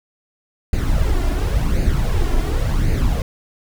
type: noise with flanger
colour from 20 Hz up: brown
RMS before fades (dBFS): -17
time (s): 0.73-3.22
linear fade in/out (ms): 2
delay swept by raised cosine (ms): 0.44 to 2.94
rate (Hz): 0.92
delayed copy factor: +0.6
effects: none